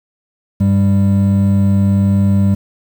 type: tone pair together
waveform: triangle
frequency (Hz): 98.6 / 197.2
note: G2 / G3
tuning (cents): +11 / +11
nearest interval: octave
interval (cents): 1200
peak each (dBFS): -10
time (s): 0.6-2.55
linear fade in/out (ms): 10
effects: 7-bit